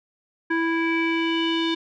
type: tone with low-pass filter sweep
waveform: square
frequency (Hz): 329.6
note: E4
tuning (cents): 0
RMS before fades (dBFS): -23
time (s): 0.5-1.75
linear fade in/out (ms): 10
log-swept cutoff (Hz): 1800 to 3500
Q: 5.3
effects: none